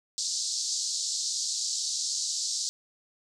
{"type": "band-pass noise", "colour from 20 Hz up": "pink", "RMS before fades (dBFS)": -31, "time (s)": [0.18, 2.69], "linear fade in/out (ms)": 0, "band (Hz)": [4200, 7800], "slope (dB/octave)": 48, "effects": []}